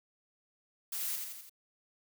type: noise with echo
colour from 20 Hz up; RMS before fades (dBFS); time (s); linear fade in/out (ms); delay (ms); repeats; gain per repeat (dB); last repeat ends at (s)
blue; -37; 0.92-1.16; 5; 84; 4; -4; 1.496
effects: none